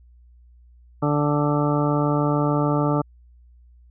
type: harmonic tone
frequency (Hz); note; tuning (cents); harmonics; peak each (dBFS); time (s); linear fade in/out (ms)
146.83; D3; 0; 1 / 2 / 3 / 4 / 5 / 6 / 8 / 9; -22 / -23 / -28 / -27 / -33 / -29 / -29 / -33; 1.02-3.02; 10
effects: added 60 Hz sine -48 dBFS peak until 3.9 s